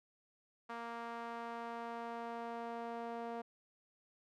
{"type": "tone with band-pass filter sweep", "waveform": "sawtooth", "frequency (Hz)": 233.1, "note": "A#3", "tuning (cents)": 0, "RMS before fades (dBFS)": -44, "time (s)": [0.69, 3.42], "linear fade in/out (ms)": 10, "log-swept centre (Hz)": [1100, 670], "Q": 1.5, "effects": []}